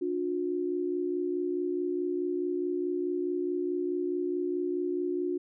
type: tone pair together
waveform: sine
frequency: 293.7 / 358.4 Hz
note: D4 / F4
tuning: 0 / +45 cents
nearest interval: minor third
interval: 345 cents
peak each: -33 / -29 dBFS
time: 0.01-5.38 s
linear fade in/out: 10 ms
effects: none